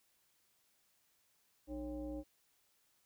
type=tone with frequency modulation; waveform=sine; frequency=303.4 Hz; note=D#4; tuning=44 cents flat; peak=-40 dBFS; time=1.67-2.24 s; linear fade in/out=50 ms; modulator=245 Hz; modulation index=1; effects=white hiss -75 dBFS RMS until 3.05 s